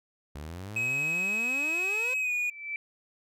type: exponential sweep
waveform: sawtooth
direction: up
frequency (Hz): 69.3 to 523.3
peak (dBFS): -34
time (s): 0.35-2.14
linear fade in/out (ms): 5
type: tone with pitch glide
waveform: triangle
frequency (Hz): 2548 to 2453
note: D#7 to D#7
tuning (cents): +41 to -25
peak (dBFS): -25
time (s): 0.76-2.5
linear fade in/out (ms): 5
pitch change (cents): -66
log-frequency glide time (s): 2.2-2.32
type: tone with exponential growth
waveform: sine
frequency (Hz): 2322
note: D7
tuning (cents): -20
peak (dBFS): -29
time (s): 2.16-2.76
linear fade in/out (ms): 1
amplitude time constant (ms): 130
effects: none